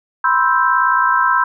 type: chord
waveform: sine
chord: C major seventh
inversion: third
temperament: equal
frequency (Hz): 987.8 / 1046.5 / 1318.5 / 1568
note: B5 / C6 / E6 / G6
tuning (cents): 0 / 0 / 0 / 0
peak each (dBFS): -17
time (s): 0.24-1.44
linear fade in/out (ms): 5
effects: none